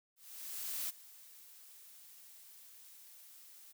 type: noise with ADSR envelope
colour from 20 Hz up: blue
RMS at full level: -38 dBFS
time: 0.16-3.73 s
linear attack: 730 ms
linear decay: 20 ms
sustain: -19 dB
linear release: 20 ms
effects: none